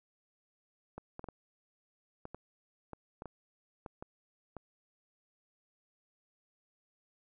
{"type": "clicks", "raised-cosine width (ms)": 1, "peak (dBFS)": -29, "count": 12, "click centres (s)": [0.98, 1.194, 1.242, 1.287, 2.254, 2.346, 2.933, 3.221, 3.257, 3.862, 4.025, 4.567], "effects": []}